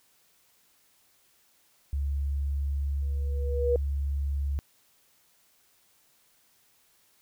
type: tone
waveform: sine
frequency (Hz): 70.2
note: C#2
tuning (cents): +22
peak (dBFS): -26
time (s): 1.93-4.59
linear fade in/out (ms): 0
type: tone with exponential growth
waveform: sine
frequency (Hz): 482.7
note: B4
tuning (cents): -40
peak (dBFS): -20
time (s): 3.02-3.76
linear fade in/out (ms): 2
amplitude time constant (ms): 160
effects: white hiss -65 dBFS RMS until 7.21 s